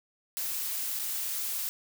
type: noise with dropouts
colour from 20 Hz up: blue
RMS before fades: -33 dBFS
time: 0.37-1.69 s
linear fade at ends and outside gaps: 0 ms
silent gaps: 0.991-0.995 s
effects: none